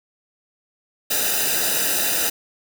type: noise with comb filter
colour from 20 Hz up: white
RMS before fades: -21 dBFS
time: 1.1-2.3 s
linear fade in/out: 10 ms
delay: 0.91 ms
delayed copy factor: -0.8
effects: none